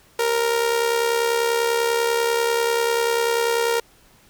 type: tone with amplitude modulation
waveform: sawtooth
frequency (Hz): 466.2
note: A#4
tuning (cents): 0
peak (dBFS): -12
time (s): 0.19-3.8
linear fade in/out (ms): 5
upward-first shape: sine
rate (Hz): 70.2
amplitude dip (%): 55
effects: pink hiss -54 dBFS RMS until 4.29 s